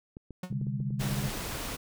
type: clicks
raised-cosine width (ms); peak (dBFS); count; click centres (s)
3; -30; 7; 0.169 / 0.307 / 0.526 / 0.614 / 0.669 / 0.803 / 0.906
type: tone with exponential decay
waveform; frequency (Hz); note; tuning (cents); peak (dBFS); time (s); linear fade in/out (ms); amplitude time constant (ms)
45% pulse; 182.2; F#3; -26; -31; 0.43-0.55; 5; 24
type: chord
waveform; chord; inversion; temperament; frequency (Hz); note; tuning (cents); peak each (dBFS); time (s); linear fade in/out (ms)
sine; C suspended second; none; equal with one note detuned; 130.81 / 146.83 / 200.9; C3 / D3 / G3; 0 / 0 / +43; -32 / -35 / -35; 0.5-1.3; 10
type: noise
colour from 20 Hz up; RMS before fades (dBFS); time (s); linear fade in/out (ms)
pink; -36; 0.99-1.77; 20
effects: none